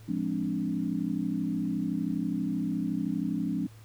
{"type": "chord", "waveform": "sine", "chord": "D half-diminished seventh", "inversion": "first", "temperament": "equal", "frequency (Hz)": [174.61, 207.7, 261.6, 293.7], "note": ["F3", "Ab3", "C4", "D4"], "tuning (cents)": [0, 0, 0, 0], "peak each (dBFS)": -33, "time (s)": [0.08, 3.67], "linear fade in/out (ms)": 10, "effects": ["added 110 Hz sine -48 dBFS peak until 3.84 s", "pink hiss -58 dBFS RMS until 3.84 s"]}